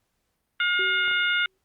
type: harmonic tone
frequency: 714 Hz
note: F5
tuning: 38 cents sharp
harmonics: 2 / 3 / 4 / 5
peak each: -23 / -27 / -29 / -31 dBFS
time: 0.6-1.46 s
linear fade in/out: 2 ms
type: tone with exponential decay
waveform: sine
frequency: 378.6 Hz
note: F#4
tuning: 40 cents sharp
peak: -30 dBFS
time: 0.79-1.58 s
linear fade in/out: 2 ms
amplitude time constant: 170 ms
type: clicks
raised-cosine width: 0.5 ms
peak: -26 dBFS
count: 2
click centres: 1.079 / 1.113 s
effects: pink hiss -75 dBFS RMS until 1.64 s + Opus 48 kbps